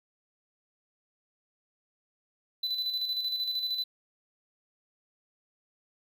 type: tone with tremolo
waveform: triangle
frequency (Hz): 4000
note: B7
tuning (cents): +21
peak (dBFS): -26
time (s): 2.63-3.84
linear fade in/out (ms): 5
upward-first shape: square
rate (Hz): 13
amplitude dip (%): 45
effects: none